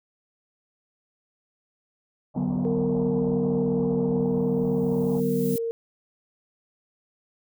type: low-pass noise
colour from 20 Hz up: white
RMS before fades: -39 dBFS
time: 2.34-5.21 s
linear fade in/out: 20 ms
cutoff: 920 Hz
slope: 48 dB/octave
type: chord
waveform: sine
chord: B minor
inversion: first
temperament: equal with one note detuned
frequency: 146.83 / 187.47 / 246.9 Hz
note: D3 / F#3 / B3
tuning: 0 / +23 / 0 cents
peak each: -30 / -27 / -26 dBFS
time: 2.36-5.56 s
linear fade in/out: 5 ms
type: tone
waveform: sine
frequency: 460 Hz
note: A#4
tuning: 23 cents flat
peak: -25 dBFS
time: 2.65-5.71 s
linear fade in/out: 0 ms
type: noise with exponential growth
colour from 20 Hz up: violet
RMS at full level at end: -35 dBFS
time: 4.2-5.58 s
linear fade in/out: 0 ms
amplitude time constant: 300 ms
effects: none